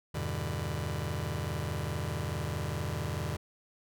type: chord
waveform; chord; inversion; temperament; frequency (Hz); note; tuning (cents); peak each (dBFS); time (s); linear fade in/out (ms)
sawtooth; E minor seventh; none; just; 82.41 / 98.89 / 123.61 / 148.33; E2 / G2 / B2 / D3; 0 / +16 / +2 / +18; -33 / -34 / -34 / -33; 0.14-3.37; 10
effects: none